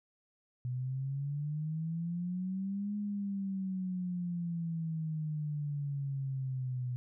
sine exponential two-way sweep, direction up then down, 123.47 to 207.7 to 123.47 Hz, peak -33 dBFS, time 0.65-6.96 s, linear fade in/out 0 ms, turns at 2.96 s, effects none

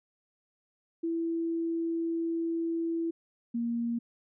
sine tone pair in turn, 331.8 / 234.6 Hz, E4 / A#3, +11 / +11 cents, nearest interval tritone, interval 600 cents, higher first, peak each -28 dBFS, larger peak neither, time 1.03-3.11 / 3.54-3.99 s, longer first, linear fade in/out 10 ms, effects none

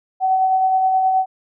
sine tone with tremolo, 756 Hz, F#5, 37 cents sharp, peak -12 dBFS, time 0.2-1.26 s, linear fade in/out 50 ms, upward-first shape sine, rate 9.5 Hz, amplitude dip 30%, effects none

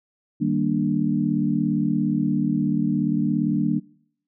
sine chord, Eb major seventh, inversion none, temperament equal, 155.56 / 196 / 233.1 / 293.7 Hz, Eb3 / G3 / Bb3 / D4, 0 / 0 / 0 / 0 cents, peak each -26 / -25 / -24 / -24 dBFS, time 0.4-3.8 s, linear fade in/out 20 ms, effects noise-tail reverb RT60 0.7 s tail -24 dB re dry

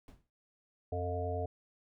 brown noise with exponential decay, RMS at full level -48 dBFS, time 0.08-0.3 s, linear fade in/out 1 ms, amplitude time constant 46 ms
harmonic tone, 89 Hz, F2, 33 cents sharp, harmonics 1 / 3 / 5 / 7 / 8, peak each -36 / -46 / -39 / -40 / -40 dBFS, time 0.92-1.46 s, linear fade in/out 5 ms
effects none

